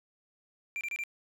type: tone bursts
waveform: triangle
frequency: 2364 Hz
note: D7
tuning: 11 cents sharp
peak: -31 dBFS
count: 4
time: 0.76-1.037 s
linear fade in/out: 0 ms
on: 49 ms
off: 27 ms
effects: none